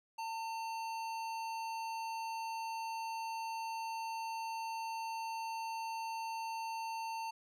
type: tone with hard clipping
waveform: sine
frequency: 900 Hz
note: A5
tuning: 39 cents sharp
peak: -40 dBFS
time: 0.18-7.31 s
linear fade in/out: 10 ms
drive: 16 dB
effects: none